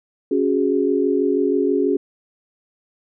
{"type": "chord", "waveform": "sine", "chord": "C# suspended fourth", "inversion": "none", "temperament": "just", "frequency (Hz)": [277.2, 369.6, 415.8], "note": ["C#4", "F#4", "G#4"], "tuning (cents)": [0, -2, 2], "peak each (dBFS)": -20, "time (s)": [0.31, 1.97], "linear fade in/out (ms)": 5, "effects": []}